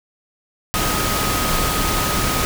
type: tone in noise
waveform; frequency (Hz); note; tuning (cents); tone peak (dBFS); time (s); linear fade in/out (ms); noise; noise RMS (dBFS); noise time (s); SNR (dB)
sine; 1256; D#6; +16; -25; 0.74-2.45; 0; pink; -20; 0.74-2.45; -8
effects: none